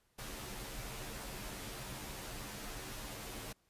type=noise with comb filter; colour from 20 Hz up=pink; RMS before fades=-45 dBFS; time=0.18-3.53 s; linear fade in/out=10 ms; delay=12 ms; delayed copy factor=-1; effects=pink hiss -75 dBFS RMS until 3.69 s + resampled to 32000 Hz